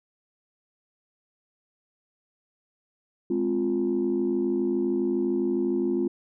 sine chord, F minor, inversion first, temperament just, 209.5 / 261.9 / 349.2 Hz, Ab3 / C4 / F4, +15 / +2 / 0 cents, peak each -29 / -27 / -24 dBFS, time 3.3-6.08 s, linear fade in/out 5 ms, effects tanh soft clip ceiling -16 dBFS

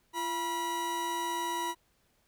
40% pulse tone pair together, 343.1 / 970.4 Hz, F4 / B5, -31 / -31 cents, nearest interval octave + tritone, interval 1800 cents, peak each -38 / -31 dBFS, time 0.13-1.75 s, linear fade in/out 50 ms, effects pink hiss -71 dBFS RMS until 2.27 s

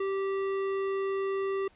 triangle tone with hard clipping, 389.7 Hz, G4, 10 cents flat, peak -30 dBFS, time 0-1.68 s, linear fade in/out 5 ms, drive 16 dB, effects pink hiss -62 dBFS RMS until 1.75 s + resampled to 8000 Hz

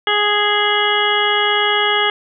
harmonic tone, 415.3 Hz, G#4, in tune, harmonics 1 / 2 / 3 / 4 / 5 / 7 / 8, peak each -21 / -21 / -21 / -21 / -21 / -21 / -21 dBFS, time 0.07-2.1 s, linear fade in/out 2 ms, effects none

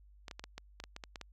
clicks, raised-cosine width 0.2 ms, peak -26 dBFS, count 11, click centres 0.282 / 0.312 / 0.395 / 0.44 / 0.58 / 0.801 / 0.839 / 0.964 / 1.038 / 1.158 / 1.213 s, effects added 50 Hz sine -57 dBFS peak until 1.32 s

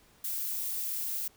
violet noise, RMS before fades -34 dBFS, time 0.24-1.28 s, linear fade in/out 5 ms, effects pink hiss -62 dBFS RMS until 1.36 s

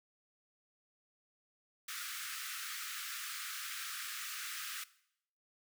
pink high-pass noise, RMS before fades -43 dBFS, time 1.88-4.84 s, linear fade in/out 5 ms, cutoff 1200 Hz, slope 96 dB/octave, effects noise-tail reverb RT60 0.7 s tail -18 dB re dry

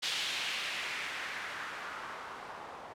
blue noise with low-pass filter sweep, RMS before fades -39 dBFS, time 0.02-2.94 s, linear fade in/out 20 ms, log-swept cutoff 3600 to 800 Hz, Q 1.7, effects none

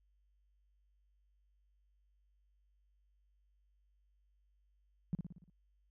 sine tone with echo, 174.61 Hz, F3, in tune, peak -31 dBFS, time 5.13-5.15 s, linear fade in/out 0 ms, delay 58 ms, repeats 6, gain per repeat -5 dB, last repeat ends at 5.498 s, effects added 50 Hz sine -70 dBFS peak until 5.9 s

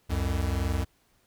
square tone pair together, 66.4 / 89.05 Hz, C2 / F2, +26 / +34 cents, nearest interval perfect fourth, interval 508 cents, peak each -29 / -29 dBFS, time 0.09-0.85 s, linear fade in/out 20 ms, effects pink hiss -67 dBFS RMS until 1.26 s

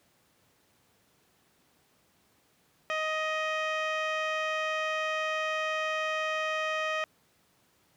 15% pulse tone with low-pass filter, 626 Hz, D#5, 10 cents sharp, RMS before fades -31 dBFS, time 2.9-7.04 s, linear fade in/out 0 ms, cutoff 3400 Hz, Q 1.2, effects pink hiss -67 dBFS RMS until 7.96 s + high-pass 100 Hz 12 dB/octave

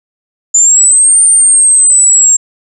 sine linear two-way sweep, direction up then down, 7040 to 8960 to 7460 Hz, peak -3 dBFS, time 0.54-2.37 s, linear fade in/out 10 ms, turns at 1.23 s, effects none

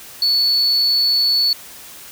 triangle tone, 4435 Hz, C#8, in tune, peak -11 dBFS, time 0.22-1.53 s, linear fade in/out 2 ms, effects tanh soft clip ceiling -8 dBFS + white hiss -38 dBFS RMS until 2.11 s

